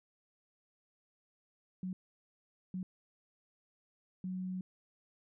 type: tone bursts at uneven times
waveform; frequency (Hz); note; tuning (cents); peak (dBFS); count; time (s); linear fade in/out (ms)
sine; 185; F#3; 0; -36; 3; 1.83-1.93 / 2.74-2.83 / 4.24-4.61; 2
effects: none